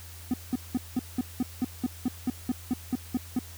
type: tone bursts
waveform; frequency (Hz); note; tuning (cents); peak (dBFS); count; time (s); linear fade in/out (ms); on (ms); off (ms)
triangle; 250.3; B3; +23; -21; 15; 0.31-3.39; 2; 28; 190
effects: added 85 Hz sine -44 dBFS peak until 3.57 s + white hiss -48 dBFS RMS until 3.57 s